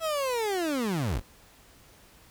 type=linear sweep; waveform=30% pulse; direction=down; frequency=663 to 30.87 Hz; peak=-24 dBFS; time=0-1.22 s; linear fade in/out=50 ms; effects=pink hiss -56 dBFS RMS until 2.3 s